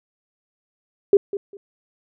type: tone with echo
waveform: sine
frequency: 400 Hz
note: G4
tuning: 35 cents sharp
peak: -8 dBFS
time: 1.13-1.17 s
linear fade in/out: 2 ms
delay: 200 ms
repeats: 2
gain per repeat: -14 dB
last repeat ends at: 1.57 s
effects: none